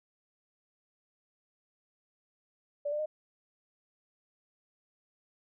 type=tone with pitch steps; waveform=sine; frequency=580 / 596.7 / 613.8 Hz; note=D5 / D5 / D#5; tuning=-22 / +27 / -24 cents; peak=-30 dBFS; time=2.85-3.06 s; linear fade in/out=10 ms; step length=70 ms; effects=none